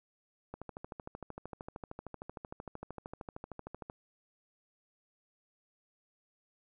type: click train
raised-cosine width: 1 ms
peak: -28 dBFS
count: 45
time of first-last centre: 0.54-3.899 s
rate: 13.1 Hz
effects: none